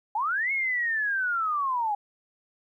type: linear two-way sweep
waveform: sine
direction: up then down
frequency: 803 to 2201 to 803 Hz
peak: -24 dBFS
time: 0.15-1.95 s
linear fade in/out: 5 ms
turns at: 0.52 s
effects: 11-bit